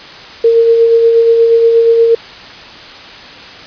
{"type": "tone with tremolo", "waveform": "sine", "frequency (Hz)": 460, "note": "A#4", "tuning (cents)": -23, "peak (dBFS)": -3, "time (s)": [0.44, 2.15], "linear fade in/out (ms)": 5, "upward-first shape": "sine", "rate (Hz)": 8.4, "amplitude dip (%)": 35, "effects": ["white hiss -31 dBFS RMS until 3.66 s", "resampled to 11025 Hz"]}